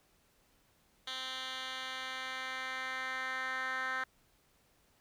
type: tone with band-pass filter sweep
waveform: 10% pulse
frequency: 260 Hz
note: C4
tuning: 11 cents flat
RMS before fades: -39 dBFS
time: 1.07-4.04 s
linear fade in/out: 5 ms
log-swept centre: 3200 to 1700 Hz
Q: 3
effects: pink hiss -70 dBFS RMS until 5 s